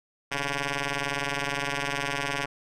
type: ring-modulated tone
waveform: 5% pulse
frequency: 142.2 Hz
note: C#3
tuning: 45 cents sharp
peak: -13 dBFS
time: 0.31-2.46 s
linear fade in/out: 10 ms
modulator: 1270 Hz
effects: low-pass 8000 Hz 12 dB/octave